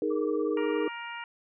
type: chord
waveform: sine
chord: D# suspended fourth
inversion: none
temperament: equal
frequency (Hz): 311.1 / 415.3 / 466.2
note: D#4 / G#4 / A#4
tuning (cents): 0 / 0 / 0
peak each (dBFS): -30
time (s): 0.02-0.88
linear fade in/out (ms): 2
type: tone with tremolo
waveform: sine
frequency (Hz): 1164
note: D6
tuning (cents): -16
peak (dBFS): -39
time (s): 0.1-0.89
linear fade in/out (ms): 10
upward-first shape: sine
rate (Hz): 17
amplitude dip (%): 95
type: harmonic tone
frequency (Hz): 469.6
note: A#4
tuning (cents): +13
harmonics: 2 / 3 / 4 / 5 / 6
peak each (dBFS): -40 / -42 / -43 / -44 / -45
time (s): 0.57-1.24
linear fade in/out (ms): 2
effects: none